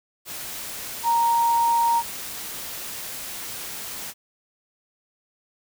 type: tone in noise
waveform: sine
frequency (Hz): 932.3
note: A#5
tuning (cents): 0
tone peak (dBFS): -17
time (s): 1.03-2.03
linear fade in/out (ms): 50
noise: white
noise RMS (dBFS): -34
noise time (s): 0.25-4.14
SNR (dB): +14
effects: none